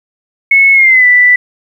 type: tone with pitch glide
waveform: sine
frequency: 2195 to 1978.2 Hz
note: C#7 to B6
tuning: -18 to +2 cents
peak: -3 dBFS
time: 0.51-1.36 s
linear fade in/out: 5 ms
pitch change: -180 cents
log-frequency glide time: 0.73-1.06 s
effects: 7-bit